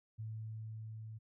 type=tone with level ramp; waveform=sine; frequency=110 Hz; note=A2; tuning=in tune; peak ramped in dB=-40 to -45 dBFS; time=0.18-1.19 s; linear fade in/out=20 ms; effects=none